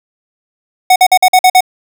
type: tone bursts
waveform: square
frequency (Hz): 740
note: F#5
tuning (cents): 0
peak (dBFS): -4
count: 7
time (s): 0.9-1.607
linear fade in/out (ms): 5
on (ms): 59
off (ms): 49
effects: none